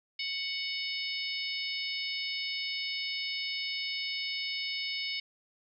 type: harmonic tone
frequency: 740 Hz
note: F#5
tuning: in tune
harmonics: 3 / 4 / 5 / 6 / 7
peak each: -37 / -39 / -40 / -41 / -39 dBFS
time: 0.19-5.2 s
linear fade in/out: 5 ms
effects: none